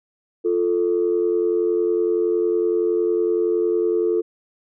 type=tone pair together; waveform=sine; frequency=349.2 / 440 Hz; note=F4 / A4; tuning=0 / 0 cents; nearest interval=major third; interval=400 cents; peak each=-19 dBFS; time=0.44-4.22 s; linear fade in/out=20 ms; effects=tanh soft clip ceiling -10 dBFS